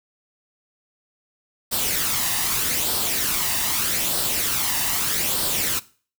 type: noise with flanger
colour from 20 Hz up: white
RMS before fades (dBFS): -23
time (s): 1.71-5.8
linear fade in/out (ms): 20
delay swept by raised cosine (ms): 0.22 to 1.08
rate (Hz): 0.81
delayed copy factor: +0.5
effects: noise-tail reverb RT60 0.4 s tail -19 dB re dry